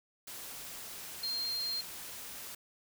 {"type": "tone in noise", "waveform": "sine", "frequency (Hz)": 4197, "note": "C8", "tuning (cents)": 5, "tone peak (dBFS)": -33, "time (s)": [1.23, 1.81], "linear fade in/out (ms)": 5, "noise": "white", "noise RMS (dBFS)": -45, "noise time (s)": [0.27, 2.55], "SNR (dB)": 9, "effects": []}